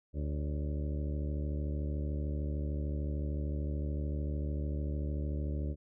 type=harmonic tone with a mistuned harmonic; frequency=73.42 Hz; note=D2; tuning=in tune; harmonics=1 / 2 / 3 / 4 / 5 / 6 / 7 / 8; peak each=-33 / -40 / -45 / -44 / -48 / -51 / -51 / -53 dBFS; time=0.13-5.76 s; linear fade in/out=50 ms; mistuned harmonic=7; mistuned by=+89 cents; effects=none